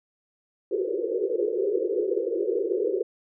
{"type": "band-pass noise", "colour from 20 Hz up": "pink", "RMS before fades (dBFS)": -26, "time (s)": [0.71, 3.03], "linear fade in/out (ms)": 10, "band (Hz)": [350, 510], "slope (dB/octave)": 96, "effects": []}